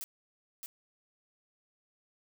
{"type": "noise with echo", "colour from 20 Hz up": "blue", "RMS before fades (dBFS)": -40, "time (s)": [0.01, 0.04], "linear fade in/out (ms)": 0, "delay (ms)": 620, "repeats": 1, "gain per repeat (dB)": -3, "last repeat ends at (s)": 0.66, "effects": []}